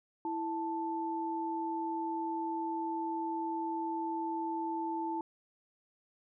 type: tone pair together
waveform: sine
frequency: 329.6 / 880 Hz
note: E4 / A5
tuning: 0 / 0 cents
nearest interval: octave + perfect fourth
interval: 1700 cents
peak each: -36 / -35 dBFS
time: 0.25-5.21 s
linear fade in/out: 2 ms
effects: none